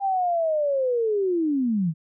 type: linear sweep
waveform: sine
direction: down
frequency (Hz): 799 to 150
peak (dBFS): -20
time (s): 0-1.94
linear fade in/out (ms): 50
effects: none